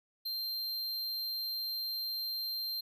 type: tone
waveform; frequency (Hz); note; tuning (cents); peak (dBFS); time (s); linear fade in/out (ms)
square; 4162; C8; -10; -35; 0.25-2.81; 10
effects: none